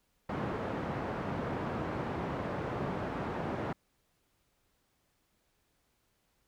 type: band-pass noise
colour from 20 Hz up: pink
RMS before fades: -36 dBFS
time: 0.29-3.73 s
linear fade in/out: 5 ms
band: 110 to 1200 Hz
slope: 12 dB/octave
effects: pink hiss -75 dBFS RMS until 6.47 s